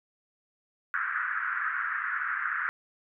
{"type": "band-pass noise", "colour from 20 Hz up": "white", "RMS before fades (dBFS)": -31, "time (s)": [0.94, 2.69], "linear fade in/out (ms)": 0, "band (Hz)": [1300, 1700], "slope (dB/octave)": 48, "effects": []}